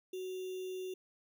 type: tone with sample-and-hold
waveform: sine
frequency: 371.7 Hz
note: F#4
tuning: 8 cents sharp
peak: -38 dBFS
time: 0.13-0.94 s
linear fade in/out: 5 ms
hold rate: 3150 Hz
effects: none